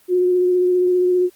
sine tone with vibrato, 361.6 Hz, F#4, 40 cents flat, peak -13 dBFS, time 0.08-1.3 s, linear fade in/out 50 ms, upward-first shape sine, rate 15 Hz, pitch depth 17 cents each way, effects white hiss -54 dBFS RMS until 1.35 s + Opus 32 kbps

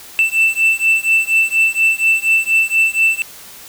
triangle beating tone pair, 2660 / 2664.2 Hz, E7 / E7, +15 / +18 cents, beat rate 4.2 Hz, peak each -13 dBFS, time 0.19-3.22 s, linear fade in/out 0 ms, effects white hiss -37 dBFS RMS until 3.68 s

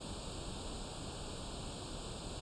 pink noise with comb filter, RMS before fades -44 dBFS, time 0-2.41 s, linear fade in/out 20 ms, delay 0.25 ms, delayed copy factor +0.95, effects resampled to 22050 Hz

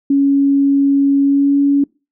sine tone with pitch glide, 278.3 to 281.7 Hz, C#4 to C#4, +7 to +28 cents, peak -9 dBFS, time 0.1-1.84 s, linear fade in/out 5 ms, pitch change +21 cents, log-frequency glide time 1.22-1.58 s, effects noise-tail reverb RT60 0.3 s tail -25 dB re dry

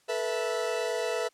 40% pulse chord, A suspended second, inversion none, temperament equal with one note detuned, 440 / 488.8 / 659.3 Hz, A4 / B4 / E5, 0 / -18 / 0 cents, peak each -32 / -31 / -32 dBFS, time 0.08-1.29 s, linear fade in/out 20 ms, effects white hiss -66 dBFS RMS until 1.33 s + low-pass 9000 Hz 12 dB/octave

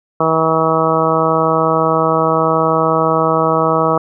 harmonic tone, 160.8 Hz, E3, 43 cents flat, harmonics 1 / 2 / 3 / 4 / 5 / 6 / 7 / 8, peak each -21 / -21 / -17 / -18 / -22 / -22 / -18 / -19 dBFS, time 0.2-3.98 s, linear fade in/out 5 ms, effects none

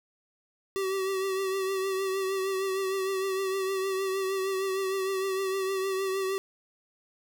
square tone with vibrato, 384.1 Hz, G4, 35 cents flat, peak -28 dBFS, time 0.76-6.38 s, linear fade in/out 0 ms, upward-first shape triangle, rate 6.5 Hz, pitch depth 42 cents each way, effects none

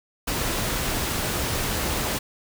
pink noise, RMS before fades -26 dBFS, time 0.27-2.19 s, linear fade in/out 10 ms, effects none

